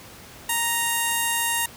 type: tone with notch filter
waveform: 5% pulse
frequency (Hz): 932.3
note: A#5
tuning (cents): 0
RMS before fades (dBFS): -24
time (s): 0.49-1.66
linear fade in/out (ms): 5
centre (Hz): 5000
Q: 0.99
effects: pink hiss -44 dBFS RMS until 1.76 s + high-pass 60 Hz 12 dB/octave